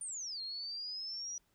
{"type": "exponential two-way sweep", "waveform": "sine", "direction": "down then up", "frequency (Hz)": [9397, 4186, 5850], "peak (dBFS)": -39, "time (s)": [0.01, 1.38], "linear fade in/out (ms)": 2, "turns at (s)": 0.41, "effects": ["pink hiss -75 dBFS RMS until 1.54 s"]}